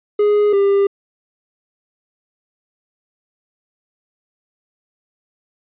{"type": "tone pair in turn", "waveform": "triangle", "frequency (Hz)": [415.3, 398.3], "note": ["G#4", "G4"], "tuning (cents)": [0, 28], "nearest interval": "minor second", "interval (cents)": 72, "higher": "first", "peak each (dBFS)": -9, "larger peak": "neither", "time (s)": [[0.19, 0.53], [0.53, 0.87]], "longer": "neither", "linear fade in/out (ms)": 5, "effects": ["resampled to 8000 Hz"]}